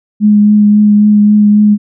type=tone with vibrato; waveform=sine; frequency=208.8 Hz; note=G#3; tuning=10 cents sharp; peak=-3 dBFS; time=0.2-1.78 s; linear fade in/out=50 ms; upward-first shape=triangle; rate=3.7 Hz; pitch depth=17 cents each way; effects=none